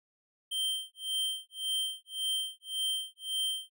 square tone with tremolo, 3136 Hz, G7, in tune, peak -29 dBFS, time 0.51-3.7 s, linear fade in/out 10 ms, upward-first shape sine, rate 1.8 Hz, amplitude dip 100%, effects none

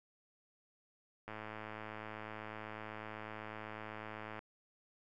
click train, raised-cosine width 0.5 ms, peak -30 dBFS, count 337, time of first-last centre 1.28-4.391 s, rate 108 Hz, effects none

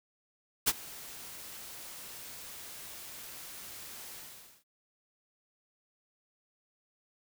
white noise with ADSR envelope, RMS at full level -24 dBFS, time 0.66-4.64 s, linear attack 21 ms, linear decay 41 ms, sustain -22 dB, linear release 500 ms, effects none

